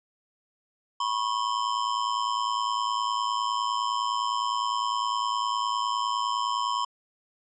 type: ring-modulated tone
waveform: square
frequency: 1033 Hz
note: C6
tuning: 22 cents flat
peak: -23 dBFS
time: 1-6.85 s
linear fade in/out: 5 ms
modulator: 54.9 Hz
effects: resampled to 16000 Hz